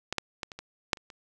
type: clicks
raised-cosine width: 0.2 ms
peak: -13 / -10 / -16 / -24 / -23 / -6 / -30 / -29 dBFS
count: 8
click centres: 0.126 / 0.183 / 0.432 / 0.518 / 0.59 / 0.932 / 0.972 / 1.102 s
effects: none